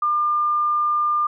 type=tone; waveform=sine; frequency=1200 Hz; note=D6; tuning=37 cents sharp; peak=-17 dBFS; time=0.02-1.27 s; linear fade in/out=5 ms; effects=none